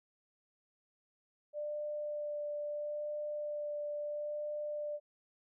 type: tone with vibrato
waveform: sine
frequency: 593 Hz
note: D5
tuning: 17 cents sharp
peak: -36 dBFS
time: 1.53-5 s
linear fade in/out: 50 ms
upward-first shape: sine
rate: 0.75 Hz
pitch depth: 10 cents each way
effects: none